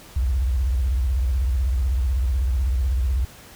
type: tone with vibrato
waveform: sine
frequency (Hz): 63.8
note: C2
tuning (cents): -43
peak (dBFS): -18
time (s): 0.16-3.25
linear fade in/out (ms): 5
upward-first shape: triangle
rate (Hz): 16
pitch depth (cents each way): 290
effects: pink hiss -45 dBFS RMS until 3.55 s